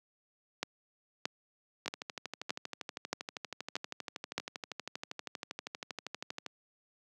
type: two click trains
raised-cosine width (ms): 0.2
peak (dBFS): -15 / -21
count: 7 / 59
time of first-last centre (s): 0.63-4.38 / 1.86-6.463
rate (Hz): 1.6 / 12.6
effects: high-pass 200 Hz 12 dB/octave